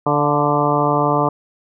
harmonic tone with a mistuned harmonic, 146.83 Hz, D3, in tune, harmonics 1 / 2 / 3 / 4 / 5 / 6 / 7 / 8, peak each -22 / -22 / -22 / -22 / -22 / -22 / -22 / -22 dBFS, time 0.06-1.29 s, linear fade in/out 5 ms, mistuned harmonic 5, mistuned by -36 cents, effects none

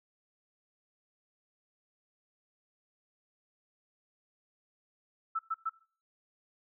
sine tone bursts, 1318.5 Hz, E6, in tune, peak -29 dBFS, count 3, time 5.35-5.696 s, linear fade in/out 10 ms, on 42 ms, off 110 ms, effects noise-tail reverb RT60 0.5 s tail -22 dB re dry

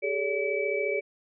sine tone cluster, 396.9 / 431.1 / 570 / 2299 Hz, G4 / A4 / C#5 / D7, +22 / -35 / +48 / -37 cents, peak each -31 dBFS, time 0.02-1.01 s, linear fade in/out 20 ms, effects none

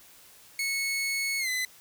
sawtooth tone with pitch glide, 2200 to 2017 Hz, C#7 to B6, -14 to +36 cents, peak -24 dBFS, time 0.59-1.65 s, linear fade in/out 2 ms, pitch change -150 cents, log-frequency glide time 1.39-1.49 s, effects white hiss -54 dBFS RMS until 1.8 s

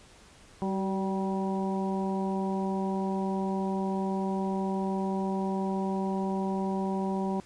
harmonic tone with a mistuned harmonic, 193.2 Hz, G3, 25 cents flat, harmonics 1 / 2 / 3 / 4 / 5, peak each -29 / -34 / -40 / -37 / -38 dBFS, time 0.62-7.4 s, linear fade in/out 0 ms, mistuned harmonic 2, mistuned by -31 cents, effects pink hiss -55 dBFS RMS until 7.45 s + resampled to 22050 Hz

